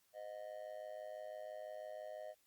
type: tone with amplitude modulation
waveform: triangle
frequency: 620 Hz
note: D#5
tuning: 6 cents flat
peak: -40 dBFS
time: 0.13-2.35 s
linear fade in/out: 50 ms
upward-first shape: sine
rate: 106 Hz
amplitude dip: 90%
effects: white hiss -75 dBFS RMS until 2.46 s + Opus 48 kbps